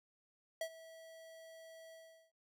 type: tone with ADSR envelope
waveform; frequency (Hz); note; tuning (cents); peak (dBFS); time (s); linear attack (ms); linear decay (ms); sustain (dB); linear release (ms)
square; 651; E5; -22; -36; 0.61-2.32; 3; 72; -18; 400
effects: none